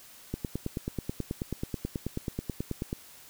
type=click train; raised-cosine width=3 ms; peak=-18 dBFS; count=25; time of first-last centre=0.34-2.929 s; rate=9.27 Hz; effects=white hiss -52 dBFS RMS until 3.29 s